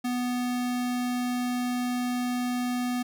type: tone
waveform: square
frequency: 246.9 Hz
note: B3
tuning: in tune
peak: -27 dBFS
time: 0.04-3.03 s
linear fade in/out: 10 ms
effects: none